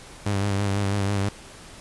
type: tone with vibrato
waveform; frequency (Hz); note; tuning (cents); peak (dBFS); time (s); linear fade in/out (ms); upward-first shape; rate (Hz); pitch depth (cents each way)
sawtooth; 100; G2; +35; -18; 0.26-1.29; 5; sine; 6.1; 40
effects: pink hiss -44 dBFS RMS until 1.8 s + resampled to 24000 Hz